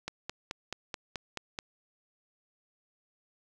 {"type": "click train", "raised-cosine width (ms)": 0.2, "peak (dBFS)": -18, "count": 8, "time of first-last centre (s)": [0.08, 1.589], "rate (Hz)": 4.64, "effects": []}